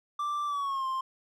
triangle tone with pitch glide, 1174.7 to 1052.6 Hz, D6 to C6, 0 to +10 cents, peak -27 dBFS, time 0.19-1.01 s, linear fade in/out 5 ms, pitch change -190 cents, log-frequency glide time 0.46-0.86 s, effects none

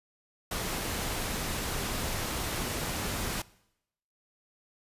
pink noise, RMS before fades -33 dBFS, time 0.51-3.42 s, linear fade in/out 5 ms, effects noise-tail reverb RT60 0.8 s tail -21 dB re dry + resampled to 32000 Hz

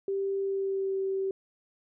sine tone with pitch glide, 392 to 385.7 Hz, G4 to G4, 0 to -28 cents, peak -27 dBFS, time 0.08-1.31 s, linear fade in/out 2 ms, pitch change -28 cents, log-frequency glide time 0.4-0.99 s, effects none

